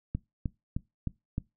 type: click train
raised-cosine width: 5 ms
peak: -18 dBFS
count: 5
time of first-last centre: 0.15-1.381 s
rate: 3.25 Hz
effects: noise-tail reverb RT60 0.2 s tail -21 dB re dry